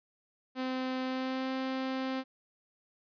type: tone with pitch glide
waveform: sawtooth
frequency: 258.4 to 262.6 Hz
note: C4 to C4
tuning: -21 to +6 cents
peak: -28 dBFS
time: 0.55-2.24 s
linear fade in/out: 50 ms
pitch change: +27 cents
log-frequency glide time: 1.03-1.52 s
effects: resampled to 11025 Hz

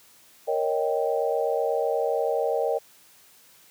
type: chord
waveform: sine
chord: Eb dominant seventh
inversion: second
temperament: equal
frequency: 466.2 / 554.4 / 622.3 / 784 Hz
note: Bb4 / Db5 / Eb5 / G5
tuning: 0 / 0 / 0 / 0 cents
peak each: -26 / -28 / -28 / -30 dBFS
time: 0.47-2.79 s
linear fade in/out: 20 ms
effects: white hiss -55 dBFS RMS until 3.7 s + high-pass 80 Hz 12 dB/octave

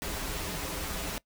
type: noise with comb filter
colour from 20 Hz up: pink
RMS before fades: -35 dBFS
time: 0.02-1.18 s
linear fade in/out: 0 ms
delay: 8.5 ms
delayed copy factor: -0.6
effects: noise-tail reverb RT60 0.1 s tail -21 dB re dry

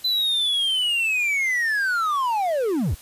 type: linear sweep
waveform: triangle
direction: down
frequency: 4045 to 49.66 Hz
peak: -18 dBFS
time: 0.04-2.95 s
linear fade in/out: 10 ms
effects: white hiss -46 dBFS RMS until 3.01 s + resampled to 32000 Hz

